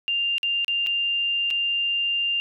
sine tone with dropouts, 2794 Hz, F7, in tune, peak -21 dBFS, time 0.08-2.4 s, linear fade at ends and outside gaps 0 ms, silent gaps 0.382-0.431 / 0.646-0.681 / 0.864-0.87 / 1.504-1.509 s, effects none

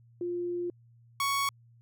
sine / sawtooth tone pair in turn, 350.6 / 1113.1 Hz, F4 / C#6, +7 / +7 cents, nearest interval octave + minor sixth, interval 2000 cents, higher second, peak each -30 / -23 dBFS, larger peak second, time 0.21-0.7 / 1.2-1.49 s, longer first, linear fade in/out 2 ms, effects added 117 Hz sine -56 dBFS peak until 1.81 s

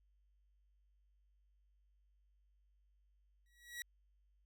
sawtooth tone with exponential growth, 1922 Hz, B6, 48 cents flat, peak -37 dBFS, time 3.46-3.82 s, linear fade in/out 1 ms, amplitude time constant 77 ms, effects added 50 Hz sine -70 dBFS peak until 4.45 s

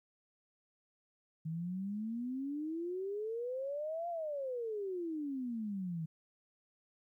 sine exponential two-way sweep, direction up then down, 156.2 to 700 to 156.2 Hz, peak -36 dBFS, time 1.45-6.06 s, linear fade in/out 10 ms, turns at 4.09 s, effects 13-bit

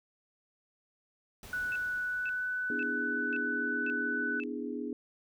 pink noise with exponential decay, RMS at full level -48 dBFS, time 1.43-3.92 s, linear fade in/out 1 ms, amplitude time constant 540 ms
sine tone with pitch glide, 1480 to 1495.5 Hz, F#6 to F#6, 0 to +18 cents, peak -31 dBFS, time 1.53-4.4 s, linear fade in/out 2 ms, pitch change +18 cents, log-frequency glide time 2.04-2.43 s
sine tone bursts, 2627 Hz, E7, 7 cents flat, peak -39 dBFS, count 6, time 1.72-4.436 s, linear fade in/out 0 ms, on 36 ms, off 500 ms
sine chord, E dominant seventh, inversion second, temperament equal, 246.9 / 293.7 / 329.6 / 415.3 Hz, B3 / D4 / E4 / G#4, 0 / 0 / 0 / 0 cents, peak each -38 / -39 / -43 / -40 dBFS, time 2.7-4.93 s, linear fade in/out 2 ms
effects none

